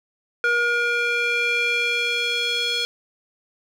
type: tone with band-pass filter sweep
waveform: square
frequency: 476 Hz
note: A#4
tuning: 36 cents sharp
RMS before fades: -22 dBFS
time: 0.44-2.85 s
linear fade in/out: 0 ms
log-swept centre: 1600 to 3600 Hz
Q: 2.9
effects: none